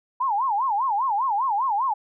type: tone with vibrato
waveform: sine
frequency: 932.3 Hz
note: A#5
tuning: in tune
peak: -20 dBFS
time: 0.2-1.94 s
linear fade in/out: 10 ms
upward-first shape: sine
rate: 5 Hz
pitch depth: 270 cents each way
effects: none